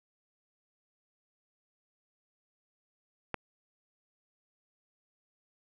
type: click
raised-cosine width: 0.5 ms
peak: -17 dBFS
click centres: 3.343 s
effects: none